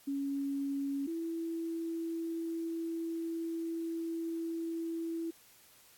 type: tone pair in turn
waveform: sine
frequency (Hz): 278.2 / 330.8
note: C#4 / E4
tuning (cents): +6 / +6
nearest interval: minor third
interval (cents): 300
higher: second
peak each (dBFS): -32 / -34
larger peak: first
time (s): 0.07-1.07 / 1.07-5.31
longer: second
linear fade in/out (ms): 10
effects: white hiss -61 dBFS RMS until 5.97 s + AAC 64 kbps